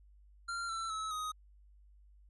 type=tone with pitch steps; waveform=square; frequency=1383 / 1338.2 / 1294.9 / 1252.9 Hz; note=F6 / E6 / E6 / D#6; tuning=-17 / +26 / -31 / +12 cents; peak=-37 dBFS; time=0.48-1.32 s; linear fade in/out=10 ms; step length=210 ms; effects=added 50 Hz sine -58 dBFS peak until 2.29 s + resampled to 24000 Hz